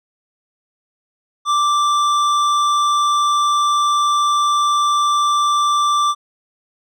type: tone with hard clipping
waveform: sine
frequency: 1174.7 Hz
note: D6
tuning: in tune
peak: -15 dBFS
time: 1.45-6.15 s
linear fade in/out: 50 ms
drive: 11 dB
effects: none